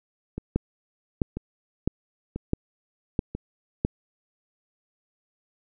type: two click trains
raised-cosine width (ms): 3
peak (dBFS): -9 / -18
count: 6 / 4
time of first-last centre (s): 0.56-3.849 / 0.38-3.35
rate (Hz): 1.52 / 1.01
effects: none